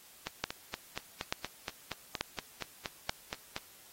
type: two click trains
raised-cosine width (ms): 0.2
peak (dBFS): -12 / -18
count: 4 / 15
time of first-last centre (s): 0.44-3.095 / 0.27-3.564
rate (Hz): 1.13 / 4.25
effects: white hiss -57 dBFS RMS until 3.92 s + AAC 48 kbps